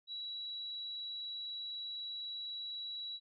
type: tone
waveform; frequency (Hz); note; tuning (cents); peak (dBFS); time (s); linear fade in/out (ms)
sine; 3908; B7; -19; -40; 0.07-3.2; 50
effects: none